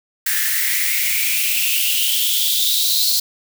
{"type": "noise with high-pass filter sweep", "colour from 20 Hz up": "blue", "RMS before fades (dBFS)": -18, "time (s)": [0.26, 3.2], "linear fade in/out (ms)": 5, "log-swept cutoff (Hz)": [1700, 4300], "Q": 7.4, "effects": []}